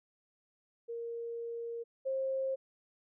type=tone pair in turn; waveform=sine; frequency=466.2 / 532.5 Hz; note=A#4 / C5; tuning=0 / +30 cents; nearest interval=major second; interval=230 cents; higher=second; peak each=-37 / -31 dBFS; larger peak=second; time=0.88-1.84 / 2.05-2.56 s; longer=first; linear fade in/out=20 ms; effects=none